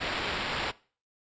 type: noise with sample-and-hold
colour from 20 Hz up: blue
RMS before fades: -32 dBFS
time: 0-0.72 s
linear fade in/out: 20 ms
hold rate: 6300 Hz
effects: noise-tail reverb RT60 0.4 s tail -21 dB re dry + resampled to 16000 Hz